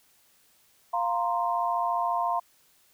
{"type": "chord", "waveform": "sine", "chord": "F suspended fourth", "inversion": "none", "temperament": "equal", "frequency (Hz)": [698.5, 932.3, 1046.5], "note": ["F5", "Bb5", "C6"], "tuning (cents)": [0, 0, 0], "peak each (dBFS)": [-28, -29, -29], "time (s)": [0.93, 2.4], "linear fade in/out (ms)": 10, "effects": ["white hiss -63 dBFS RMS until 2.93 s"]}